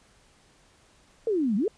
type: exponential two-way sweep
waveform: sine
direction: down then up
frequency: 474.8 to 189.9 to 474.8 Hz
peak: -22 dBFS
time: 1.27-1.68 s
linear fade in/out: 2 ms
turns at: 1.56 s
effects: pink hiss -60 dBFS RMS until 1.77 s + resampled to 22050 Hz